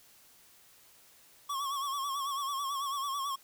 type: tone with vibrato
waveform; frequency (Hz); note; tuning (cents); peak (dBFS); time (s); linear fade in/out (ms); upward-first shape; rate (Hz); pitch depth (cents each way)
square; 1108.7; C#6; 0; -33; 1.49-3.36; 10; sine; 9.1; 70
effects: white hiss -60 dBFS RMS until 3.43 s